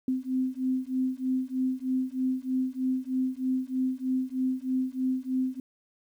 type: beating tone pair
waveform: sine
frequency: 257 / 260.2 Hz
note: C4 / C4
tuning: -31 / -9 cents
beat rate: 3.2 Hz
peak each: -29 dBFS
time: 0.08-5.6 s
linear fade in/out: 2 ms
effects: 10-bit